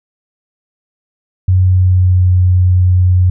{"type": "tone with pitch glide", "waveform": "sine", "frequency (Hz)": [92.5, 90.96], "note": ["F#2", "F#2"], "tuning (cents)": [0, -29], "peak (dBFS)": -6, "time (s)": [1.48, 3.3], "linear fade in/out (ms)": 5, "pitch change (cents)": -29, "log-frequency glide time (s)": [1.58, 2.31], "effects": []}